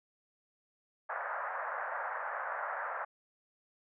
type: band-pass noise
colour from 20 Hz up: white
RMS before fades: -38 dBFS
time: 1.09-3.05 s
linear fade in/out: 10 ms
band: 560 to 1700 Hz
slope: 48 dB/octave
effects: none